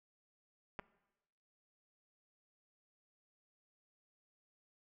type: clicks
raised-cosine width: 0.5 ms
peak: -28 dBFS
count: 2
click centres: 0.791 / 0.796 s
effects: noise-tail reverb RT60 1.0 s tail -20 dB re dry